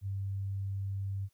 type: tone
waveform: sine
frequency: 98 Hz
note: G2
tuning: in tune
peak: -32 dBFS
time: 0.01-1.29 s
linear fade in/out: 50 ms
effects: white hiss -75 dBFS RMS until 1.33 s + high-pass 60 Hz 12 dB/octave

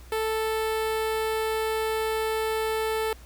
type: tone with notch filter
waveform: sawtooth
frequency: 440 Hz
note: A4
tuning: in tune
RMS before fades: -27 dBFS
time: 0.12-3.13 s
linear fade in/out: 2 ms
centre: 6200 Hz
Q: 1.5
effects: added 60 Hz sine -45 dBFS peak until 3.25 s + pink hiss -53 dBFS RMS until 3.25 s

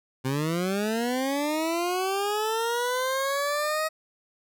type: linear sweep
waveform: 20% pulse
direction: up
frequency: 127.5 to 634 Hz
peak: -20 dBFS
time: 0.24-3.89 s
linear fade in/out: 20 ms
effects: none

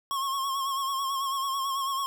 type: tone with vibrato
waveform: square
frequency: 1087 Hz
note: C#6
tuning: 34 cents flat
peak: -28 dBFS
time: 0.11-2.06 s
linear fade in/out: 0 ms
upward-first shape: sine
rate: 9.1 Hz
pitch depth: 50 cents each way
effects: none

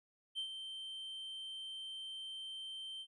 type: tone with ADSR envelope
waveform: triangle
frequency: 3120 Hz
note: G7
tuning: 9 cents flat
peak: -34 dBFS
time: 0.35-3.07 s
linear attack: 36 ms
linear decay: 87 ms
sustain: -8 dB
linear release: 63 ms
effects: tanh soft clip ceiling -30 dBFS + resampled to 24000 Hz

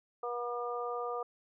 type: harmonic tone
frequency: 241 Hz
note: B3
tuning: 42 cents flat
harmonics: 2 / 3 / 4 / 5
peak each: -37 / -40 / -46 / -39 dBFS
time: 0.23-1.23 s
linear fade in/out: 5 ms
effects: none

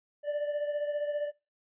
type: beating tone pair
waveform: triangle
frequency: 586 / 601 Hz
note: D5 / D5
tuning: -4 / +40 cents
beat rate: 15 Hz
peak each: -28 / -36 dBFS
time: 0.23-1.32 s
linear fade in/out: 50 ms
effects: noise-tail reverb RT60 0.3 s tail -24 dB re dry + resampled to 8000 Hz

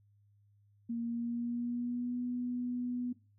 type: tone with pitch glide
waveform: sine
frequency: 233.1 to 246 Hz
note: A#3 to B3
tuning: 0 to -7 cents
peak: -33 dBFS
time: 0.89-3.13 s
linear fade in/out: 10 ms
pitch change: +93 cents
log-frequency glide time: 0.99-2.21 s
effects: noise-tail reverb RT60 0.3 s tail -17 dB re dry + added 102 Hz sine -64 dBFS peak until 3.38 s

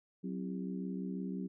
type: harmonic tone with a mistuned harmonic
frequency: 65.9 Hz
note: C2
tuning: 13 cents sharp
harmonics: 3 / 4 / 5 / 6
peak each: -38 / -42 / -47 / -48 dBFS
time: 0.23-1.48 s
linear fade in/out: 20 ms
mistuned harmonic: 3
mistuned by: -100 cents
effects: none

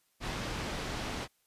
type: low-pass noise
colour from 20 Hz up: pink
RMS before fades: -37 dBFS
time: 0.2-1.28 s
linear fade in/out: 50 ms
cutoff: 5200 Hz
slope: 12 dB/octave
effects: white hiss -73 dBFS RMS until 1.46 s + resampled to 32000 Hz

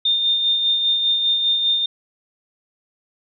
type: tone with tremolo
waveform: sine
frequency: 3627 Hz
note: A#7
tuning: 48 cents flat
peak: -14 dBFS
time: 0.05-1.86 s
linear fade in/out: 5 ms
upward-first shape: sine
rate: 5 Hz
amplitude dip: 40%
effects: none

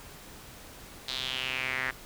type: tone with band-pass filter sweep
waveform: sawtooth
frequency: 130 Hz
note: C3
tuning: 11 cents flat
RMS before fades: -33 dBFS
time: 1.08-1.91 s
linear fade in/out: 5 ms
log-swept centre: 4000 to 1800 Hz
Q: 4.4
effects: pink hiss -48 dBFS RMS until 2.05 s

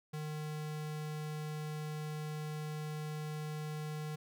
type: tone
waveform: square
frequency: 152.7 Hz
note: D#3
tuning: 32 cents flat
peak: -39 dBFS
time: 0.13-4.16 s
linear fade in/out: 10 ms
effects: none

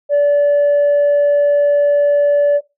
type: tone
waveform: sine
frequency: 578 Hz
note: D5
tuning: 28 cents flat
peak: -7 dBFS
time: 0.09-2.61 s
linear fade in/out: 50 ms
effects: noise-tail reverb RT60 0.2 s tail -17 dB re dry + tanh soft clip ceiling -8 dBFS

